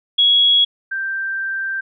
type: tone pair in turn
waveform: sine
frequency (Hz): 3334 / 1570.3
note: G#7 / G6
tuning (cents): +6 / +3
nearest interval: octave + minor second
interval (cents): 1303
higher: first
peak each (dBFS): -10 / -20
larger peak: first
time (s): 0.18-0.65 / 0.91-1.81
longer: second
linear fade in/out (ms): 10
effects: none